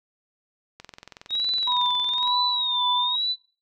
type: click train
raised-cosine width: 0.2 ms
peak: -23 dBFS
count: 33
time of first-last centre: 0.8-2.275 s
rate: 21.7 Hz
type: tone with vibrato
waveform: sine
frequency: 3739 Hz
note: A#7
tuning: 4 cents sharp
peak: -22 dBFS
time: 1.29-3.36 s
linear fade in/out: 50 ms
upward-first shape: sine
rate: 1.1 Hz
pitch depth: 110 cents each way
type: tone with tremolo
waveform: sine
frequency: 987.8 Hz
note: B5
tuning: in tune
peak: -22 dBFS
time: 1.67-3.16 s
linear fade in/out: 5 ms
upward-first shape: sine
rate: 1.8 Hz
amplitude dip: 80%
effects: noise-tail reverb RT60 0.4 s tail -21 dB re dry